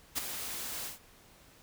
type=noise with ADSR envelope; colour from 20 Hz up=white; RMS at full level=-30 dBFS; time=0.15-0.99 s; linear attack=28 ms; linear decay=14 ms; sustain=-9 dB; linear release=140 ms; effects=pink hiss -59 dBFS RMS until 1.62 s